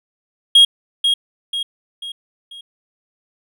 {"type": "tone with echo", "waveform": "triangle", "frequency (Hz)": 3271, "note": "G#7", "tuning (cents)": -27, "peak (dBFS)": -4, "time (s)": [0.55, 0.65], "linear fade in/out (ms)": 5, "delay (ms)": 490, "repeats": 4, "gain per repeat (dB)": -7, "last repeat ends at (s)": 2.61, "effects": []}